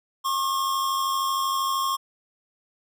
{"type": "tone pair together", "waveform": "square", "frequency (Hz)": [1081.8, 1174.7], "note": ["C#6", "D6"], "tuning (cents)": [-43, 0], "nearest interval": "minor second", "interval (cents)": 143, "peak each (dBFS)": [-24, -33], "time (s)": [0.24, 1.97], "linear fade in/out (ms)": 20, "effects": []}